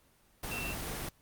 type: tone in noise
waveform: sine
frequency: 2696 Hz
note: E7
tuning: 38 cents sharp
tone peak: -37 dBFS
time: 0.51-0.73 s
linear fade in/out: 5 ms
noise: pink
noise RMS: -38 dBFS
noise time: 0.43-1.09 s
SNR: -2 dB
effects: pink hiss -66 dBFS RMS until 1.21 s + Opus 24 kbps